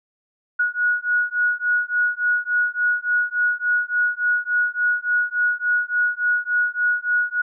sine beating tone pair, 1455 / 1458.5 Hz, F#6 / F#6, -29 / -25 cents, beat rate 3.5 Hz, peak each -21 dBFS, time 0.59-7.42 s, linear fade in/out 10 ms, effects none

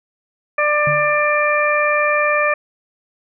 harmonic tone, 594 Hz, D5, 20 cents sharp, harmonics 1 / 2 / 3 / 4, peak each -18 / -19 / -20 / -20 dBFS, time 0.58-2.54 s, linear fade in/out 5 ms
sine tone with exponential decay, 146.2 Hz, D3, 7 cents flat, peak -19 dBFS, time 0.87-1.3 s, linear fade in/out 2 ms, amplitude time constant 92 ms
effects none

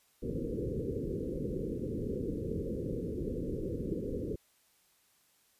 white low-pass noise, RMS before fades -36 dBFS, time 0.22-4.36 s, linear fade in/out 10 ms, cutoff 510 Hz, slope 96 dB/octave, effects white hiss -69 dBFS RMS until 5.59 s + resampled to 32000 Hz

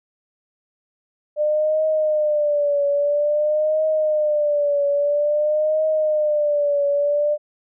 sine tone with vibrato, 597 Hz, D5, 28 cents sharp, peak -16 dBFS, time 1.36-7.38 s, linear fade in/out 50 ms, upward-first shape triangle, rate 0.5 Hz, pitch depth 88 cents each way, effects none

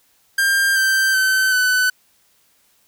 45% pulse tone with pitch steps, 1595 / 1564 / 1533.6 / 1503.7 Hz, G6 / G6 / G6 / F#6, +30 / -4 / -38 / +28 cents, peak -14 dBFS, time 0.38-1.9 s, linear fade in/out 5 ms, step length 380 ms, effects white hiss -59 dBFS RMS until 2.87 s

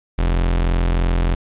40% pulse tone, 43.15 Hz, F1, 20 cents flat, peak -14 dBFS, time 0.18-1.35 s, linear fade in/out 10 ms, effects resampled to 8000 Hz + 8-bit

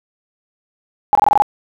sine tone bursts, 830.6 Hz, G#5, in tune, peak -7 dBFS, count 7, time 1.13-1.421 s, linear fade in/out 0 ms, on 21 ms, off 24 ms, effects none

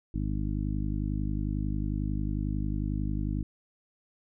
harmonic tone, 51.1 Hz, G#1, 27 cents flat, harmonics 1 / 2 / 3 / 4 / 5 / 6, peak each -31 / -34 / -36 / -37 / -38 / -39 dBFS, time 0.14-3.43 s, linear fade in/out 5 ms, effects none

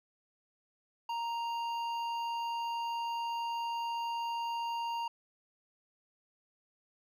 triangle tone with hard clipping, 932.3 Hz, A#5, in tune, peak -35 dBFS, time 1.09-5.08 s, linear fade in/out 5 ms, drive 13 dB, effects none

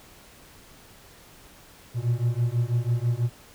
triangle beating tone pair, 116.6 / 122.7 Hz, A#2 / B2, +1 / -11 cents, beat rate 6.1 Hz, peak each -23 / -23 dBFS, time 1.94-3.3 s, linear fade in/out 50 ms, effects pink hiss -51 dBFS RMS until 3.54 s

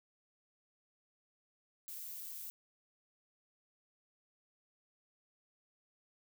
violet noise with amplitude modulation, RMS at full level -44 dBFS, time 1.88-2.5 s, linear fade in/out 0 ms, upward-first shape sine, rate 167 Hz, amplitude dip 45%, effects none

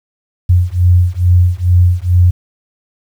sine beating tone pair, 88 / 90.3 Hz, F2 / F#2, +14 / -42 cents, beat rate 2.3 Hz, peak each -10 dBFS, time 0.49-2.31 s, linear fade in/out 10 ms, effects 7-bit

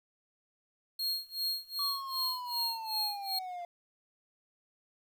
45% pulse tone with tremolo, 4258 Hz, C8, 30 cents sharp, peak -29 dBFS, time 0.99-3.39 s, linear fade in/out 5 ms, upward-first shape sine, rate 2.6 Hz, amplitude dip 95%
triangle linear sweep, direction down, 1145 to 691 Hz, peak -36 dBFS, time 1.79-3.65 s, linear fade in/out 2 ms
effects 11-bit

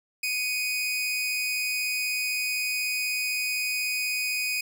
sawtooth tone pair together, 2248 / 2489 Hz, C#7 / D#7, +24 / 0 cents, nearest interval major second, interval 176 cents, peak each -33 / -23 dBFS, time 0.23-4.61 s, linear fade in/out 5 ms, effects none

